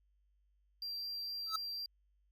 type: tone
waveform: triangle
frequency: 4726 Hz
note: D8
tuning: 10 cents sharp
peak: -38 dBFS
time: 0.82-1.86 s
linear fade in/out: 2 ms
type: tone with exponential growth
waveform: square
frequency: 1303 Hz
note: E6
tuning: 20 cents flat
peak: -31 dBFS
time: 1.46-1.56 s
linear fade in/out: 5 ms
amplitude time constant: 21 ms
effects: added 50 Hz sine -70 dBFS peak until 2.31 s